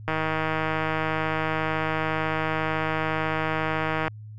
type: click train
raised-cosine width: 0.5 ms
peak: -11 dBFS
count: 633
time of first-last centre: 0.08-4.08 s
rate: 158 Hz
effects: added 107 Hz sine -38 dBFS peak until 4.38 s